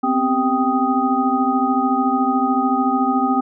sine tone cluster, 251.3 / 265 / 394.3 / 784 / 1247 Hz, B3 / C4 / G4 / G5 / D#6, +30 / +22 / +10 / 0 / +3 cents, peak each -21 / -20 / -29 / -20 / -22 dBFS, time 0.03-3.41 s, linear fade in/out 10 ms, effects none

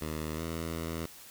10% pulse tone with pitch glide, 77.78 to 82.03 Hz, D#2 to E2, 0 to -8 cents, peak -26 dBFS, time 0.01-1.06 s, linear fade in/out 5 ms, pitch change +92 cents, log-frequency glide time 0.35-0.41 s, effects white hiss -51 dBFS RMS until 1.3 s

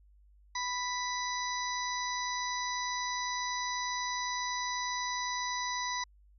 harmonic tone, 989 Hz, B5, 2 cents sharp, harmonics 1 / 2 / 4 / 5 / 6, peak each -35 / -38 / -41 / -43 / -41 dBFS, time 0.55-6.04 s, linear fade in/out 5 ms, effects added 50 Hz sine -58 dBFS peak until 6.38 s

